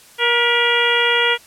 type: harmonic tone with a mistuned harmonic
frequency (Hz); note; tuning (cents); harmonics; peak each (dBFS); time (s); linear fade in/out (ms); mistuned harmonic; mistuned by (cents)
473.9; A#4; +28; 1 / 2 / 3 / 4 / 5 / 6 / 7; -21 / -23 / -21 / -20 / -22 / -22 / -21; 0.18-1.38; 50; 4; +52
effects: white hiss -46 dBFS RMS until 1.46 s + low-pass 12000 Hz 12 dB/octave